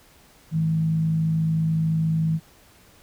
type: tone with frequency modulation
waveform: sine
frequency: 160.5 Hz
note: E3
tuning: 46 cents flat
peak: -19 dBFS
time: 0.51-2.4 s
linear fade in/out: 50 ms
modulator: 53.9 Hz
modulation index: 0.28
effects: pink hiss -54 dBFS RMS until 3.02 s